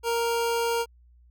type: tone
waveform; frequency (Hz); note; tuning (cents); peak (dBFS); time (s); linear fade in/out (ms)
25% pulse; 466.2; A#4; 0; -20; 0.03-0.86; 50
effects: added 60 Hz sine -53 dBFS peak until 1.3 s